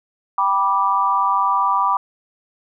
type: chord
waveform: sine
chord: G major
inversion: none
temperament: equal with one note detuned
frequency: 784 / 980.4 / 1174.7 Hz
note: G5 / B5 / D6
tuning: 0 / -13 / 0 cents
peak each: -23 / -18 / -18 dBFS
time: 0.38-1.97 s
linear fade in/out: 2 ms
effects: none